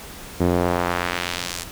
sawtooth tone with band-pass filter sweep, 88.1 Hz, F2, 16 cents sharp, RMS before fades -23 dBFS, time 0.4-1.64 s, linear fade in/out 10 ms, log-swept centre 320 to 8100 Hz, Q 0.9, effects pink hiss -38 dBFS RMS until 1.71 s

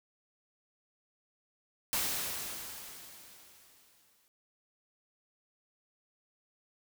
white noise with exponential decay, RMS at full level -31 dBFS, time 1.93-4.28 s, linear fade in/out 0 ms, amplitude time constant 510 ms, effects none

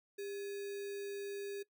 sine tone with sample-and-hold, 401.1 Hz, G4, 40 cents sharp, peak -40 dBFS, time 0.18-1.63 s, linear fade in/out 10 ms, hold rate 2100 Hz, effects noise-tail reverb RT60 0.1 s tail -19 dB re dry

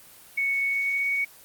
sine tone with pitch glide, 2217 to 2234 Hz, C#7 to C#7, 0 to +13 cents, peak -22 dBFS, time 0.37-1.25 s, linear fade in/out 10 ms, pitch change +13 cents, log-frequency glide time 0.64-1.06 s, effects white hiss -50 dBFS RMS until 1.44 s + Opus 24 kbps

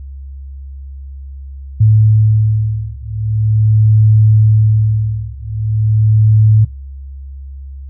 sine beating tone pair, 108.1 / 108.52 Hz, A2 / A2, -30 / -23 cents, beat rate 0.42 Hz, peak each -11 dBFS, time 1.8-6.65 s, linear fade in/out 10 ms, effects noise-tail reverb RT60 0.2 s tail -19 dB re dry + added 68 Hz sine -26 dBFS peak until 7.89 s

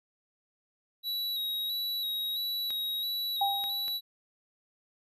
square tone with vibrato, 3868 Hz, B7, 37 cents flat, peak -31 dBFS, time 1.03-4.01 s, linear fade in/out 50 ms, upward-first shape square, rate 1.5 Hz, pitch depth 28 cents each way
clicks, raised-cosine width 0.2 ms, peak -26 dBFS, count 3, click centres 2.705 / 3.64 / 3.881 s
sine tone with exponential decay, 796 Hz, G5, 26 cents sharp, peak -23 dBFS, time 3.41-3.97 s, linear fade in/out 5 ms, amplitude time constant 120 ms
effects none

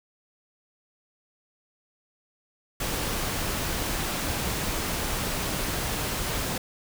pink noise, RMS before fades -29 dBFS, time 2.8-6.58 s, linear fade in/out 5 ms, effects none

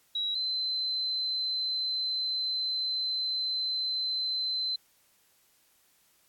sine tone pair in turn, 3875 / 4067 Hz, B7 / C8, -34 / -50 cents, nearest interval minor second, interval 84 cents, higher second, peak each -28 dBFS, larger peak neither, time 0.15-0.35 / 0.35-4.76 s, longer second, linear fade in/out 5 ms, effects white hiss -66 dBFS RMS until 6.28 s + AAC 64 kbps

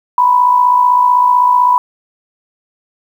sine tone with amplitude modulation, 988 Hz, B5, in tune, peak -4 dBFS, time 0.18-1.78 s, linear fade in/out 2 ms, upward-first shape sine, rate 55.8 Hz, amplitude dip 55%, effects 7-bit

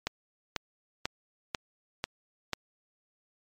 click train, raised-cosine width 0.2 ms, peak -12 dBFS, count 6, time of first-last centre 0.07-2.533 s, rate 2.03 Hz, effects MP3 96 kbps

